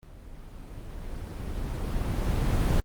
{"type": "noise with level ramp", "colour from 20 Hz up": "brown", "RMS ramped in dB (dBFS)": [-47, -21], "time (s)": [0.03, 2.8], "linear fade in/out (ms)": 0, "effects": ["Opus 24 kbps"]}